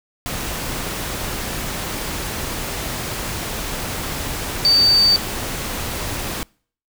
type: tone in noise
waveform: sine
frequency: 4603 Hz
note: D8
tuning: 36 cents flat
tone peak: -11 dBFS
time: 4.65-5.16 s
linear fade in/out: 0 ms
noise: pink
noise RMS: -26 dBFS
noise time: 0.26-6.43 s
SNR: +12 dB
effects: noise-tail reverb RT60 0.5 s tail -26 dB re dry